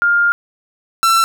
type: tone pair in turn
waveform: sine / 45% pulse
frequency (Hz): 1406 / 1342.6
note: F6 / E6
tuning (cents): +11 / +31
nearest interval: minor second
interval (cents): 80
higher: first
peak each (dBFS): -10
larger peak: neither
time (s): 0.02-0.32 / 1.03-1.24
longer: first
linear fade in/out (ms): 0
effects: none